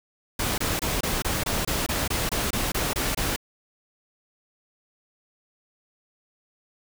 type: noise bursts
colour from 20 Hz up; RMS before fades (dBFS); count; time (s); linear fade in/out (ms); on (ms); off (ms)
pink; -26; 14; 0.39-3.362; 5; 190; 24
effects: none